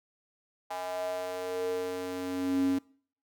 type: tone with high-pass filter sweep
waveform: square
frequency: 91.4 Hz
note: F#2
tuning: 21 cents flat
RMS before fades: -32 dBFS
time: 0.7-2.79 s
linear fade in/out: 10 ms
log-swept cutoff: 770 to 250 Hz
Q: 6.5
effects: noise-tail reverb RT60 0.5 s tail -23 dB re dry

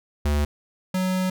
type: tone pair in turn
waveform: square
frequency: 73.42 / 185.53 Hz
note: D2 / F#3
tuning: 0 / +5 cents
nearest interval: octave + major third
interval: 1605 cents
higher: second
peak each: -20 / -22 dBFS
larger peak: first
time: 0.25-0.45 / 0.94-1.3 s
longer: second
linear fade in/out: 5 ms
effects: none

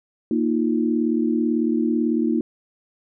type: chord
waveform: sine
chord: Bb suspended fourth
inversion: none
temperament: equal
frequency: 233.1 / 311.1 / 349.2 Hz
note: Bb3 / Eb4 / F4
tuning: 0 / 0 / 0 cents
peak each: -21 / -22 / -25 dBFS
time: 0.31-2.41 s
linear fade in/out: 2 ms
effects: none

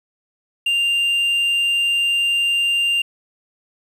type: tone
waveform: triangle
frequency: 2791 Hz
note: F7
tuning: 2 cents flat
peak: -14 dBFS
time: 0.66-3.02 s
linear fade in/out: 5 ms
effects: resampled to 32000 Hz + 8-bit

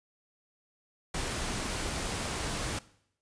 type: noise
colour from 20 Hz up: pink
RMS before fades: -34 dBFS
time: 1.14-2.79 s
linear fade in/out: 5 ms
effects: noise-tail reverb RT60 0.7 s tail -19 dB re dry + resampled to 22050 Hz

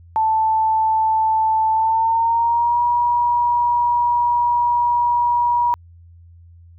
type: tone with pitch glide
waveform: sine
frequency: 880 to 959.6 Hz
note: A5 to A#5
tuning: 0 to +50 cents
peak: -14 dBFS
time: 0.16-5.74 s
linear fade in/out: 0 ms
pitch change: +150 cents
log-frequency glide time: 1.72-2.81 s
effects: added 85 Hz sine -42 dBFS peak until 6.78 s

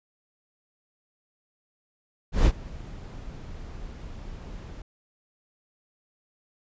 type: noise with ADSR envelope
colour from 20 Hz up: brown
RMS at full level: -17 dBFS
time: 2.32-4.82 s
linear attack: 140 ms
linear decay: 57 ms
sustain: -22 dB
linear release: 5 ms
effects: resampled to 16000 Hz

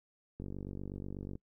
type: click train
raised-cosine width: 3 ms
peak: -29 dBFS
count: 47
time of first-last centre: 0.4-1.354 s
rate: 48.2 Hz
effects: noise-tail reverb RT60 0.1 s tail -24 dB re dry

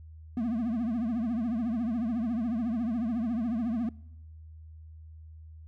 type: tone with vibrato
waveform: triangle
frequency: 231.1 Hz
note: A#3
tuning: 15 cents flat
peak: -25 dBFS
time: 0.37-3.89 s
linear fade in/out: 2 ms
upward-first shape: triangle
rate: 14 Hz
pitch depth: 170 cents each way
effects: noise-tail reverb RT60 1.0 s tail -25 dB re dry + added 79 Hz sine -45 dBFS peak until 5.67 s

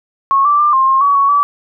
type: tone with pitch steps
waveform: sine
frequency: 1095 / 1168 / 1190 / 1060 / 1067 / 1133 / 1114 / 1150 Hz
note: C#6 / D6 / D6 / C6 / C6 / C#6 / C#6 / D6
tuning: -22 / -10 / +22 / +22 / +34 / +37 / +8 / -37 cents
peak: -8 dBFS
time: 0.31-1.43 s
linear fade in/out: 0 ms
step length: 140 ms
effects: none

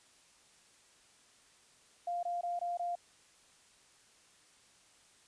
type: tone bursts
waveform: sine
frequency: 698.5 Hz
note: F5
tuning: in tune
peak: -33 dBFS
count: 5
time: 2.07-2.954 s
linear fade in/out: 5 ms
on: 160 ms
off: 21 ms
effects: white hiss -64 dBFS RMS until 5.27 s + resampled to 22050 Hz

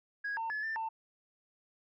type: tone with pitch steps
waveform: sine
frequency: 1653 / 905 / 1713 / 1782 / 894 Hz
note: G#6 / A5 / A6 / A6 / A5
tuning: -9 / +48 / -47 / +22 / +27 cents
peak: -32 dBFS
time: 0.24-0.89 s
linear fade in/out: 10 ms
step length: 130 ms
effects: tanh soft clip ceiling -31 dBFS

